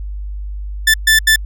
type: tone bursts at uneven times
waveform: sawtooth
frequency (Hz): 1760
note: A6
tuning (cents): 0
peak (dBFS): -4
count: 3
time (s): 0.87-0.94 / 1.07-1.19 / 1.27-1.36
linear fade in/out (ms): 5
effects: added 50 Hz sine -22 dBFS peak until 1.45 s